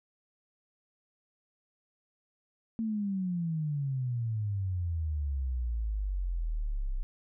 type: exponential sweep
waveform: sine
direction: down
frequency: 228.3 to 31.13 Hz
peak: -29 dBFS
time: 2.79-7.03 s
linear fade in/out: 0 ms
effects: none